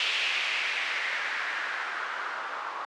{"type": "noise with low-pass filter sweep", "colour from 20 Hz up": "blue", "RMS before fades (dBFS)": -31, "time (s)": [0, 2.85], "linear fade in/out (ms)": 2, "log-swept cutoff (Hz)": [2900, 1100], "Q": 2.7, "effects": ["high-pass 400 Hz 12 dB/octave", "low-pass 6000 Hz 12 dB/octave"]}